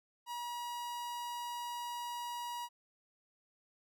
45% pulse tone, 960 Hz, B5, 49 cents flat, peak -39 dBFS, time 0.26-2.69 s, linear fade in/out 50 ms, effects none

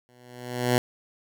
10% pulse tone with exponential growth, 123.47 Hz, B2, in tune, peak -9 dBFS, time 0.09-0.78 s, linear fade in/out 0 ms, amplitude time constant 150 ms, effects none

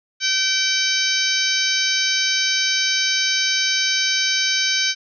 harmonic tone, 770 Hz, G5, 31 cents flat, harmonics 2 / 3 / 4 / 5 / 6 / 7 / 8, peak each -25 / -25 / -25 / -25 / -25 / -25 / -25 dBFS, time 0.2-4.95 s, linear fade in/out 50 ms, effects none

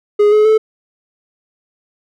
triangle tone with pitch steps, 415.3 / 425.5 / 435.9 Hz, G#4 / G#4 / A4, 0 / +42 / -16 cents, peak -5 dBFS, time 0.19-0.58 s, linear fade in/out 10 ms, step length 130 ms, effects none

